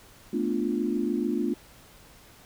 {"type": "chord", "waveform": "sine", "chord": "B half-diminished seventh", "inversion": "third", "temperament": "equal", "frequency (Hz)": [220, 246.9, 293.7, 349.2], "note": ["A3", "B3", "D4", "F4"], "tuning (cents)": [0, 0, 0, 0], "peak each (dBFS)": -30, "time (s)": [0.33, 1.54], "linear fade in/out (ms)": 5, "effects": ["pink hiss -53 dBFS RMS until 2.45 s"]}